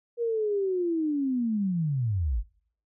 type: linear sweep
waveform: sine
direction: down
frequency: 478.2 to 42.92 Hz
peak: -24 dBFS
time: 0.17-2.44 s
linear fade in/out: 50 ms
effects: noise-tail reverb RT60 0.6 s tail -25 dB re dry